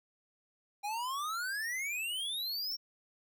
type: exponential sweep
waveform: square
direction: up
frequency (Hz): 800 to 5588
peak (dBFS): -35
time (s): 0.83-2.77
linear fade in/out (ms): 20
effects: none